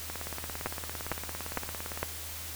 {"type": "two click trains", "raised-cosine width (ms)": 0.5, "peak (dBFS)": [-22, -14], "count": [35, 4], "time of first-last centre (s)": [[0.1, 2.032], [0.66, 2.03]], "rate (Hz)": [17.6, 2.19], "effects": ["added 80 Hz sine -45 dBFS peak until 2.55 s", "white hiss -41 dBFS RMS until 2.55 s"]}